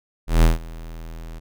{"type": "tone with ADSR envelope", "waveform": "square", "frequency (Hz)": 40.91, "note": "E1", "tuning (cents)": -12, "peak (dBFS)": -10, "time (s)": [0.27, 1.4], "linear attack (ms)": 160, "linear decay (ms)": 150, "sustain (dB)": -23, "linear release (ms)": 21, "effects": []}